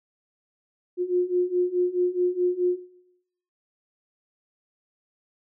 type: beating tone pair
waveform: sine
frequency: 355.9 / 360.6 Hz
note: F4 / F#4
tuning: +33 / -45 cents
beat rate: 4.7 Hz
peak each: -25 / -23 dBFS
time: 0.97-2.8 s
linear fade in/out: 50 ms
effects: noise-tail reverb RT60 0.8 s tail -18 dB re dry